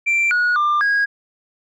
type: tone with pitch steps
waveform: sine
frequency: 2353 / 1454 / 1193 / 1643 Hz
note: D7 / F#6 / D6 / G#6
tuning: +3 / -31 / +27 / -19 cents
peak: -12 dBFS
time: 0.06-1.06 s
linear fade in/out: 20 ms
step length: 250 ms
effects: tanh soft clip ceiling -13 dBFS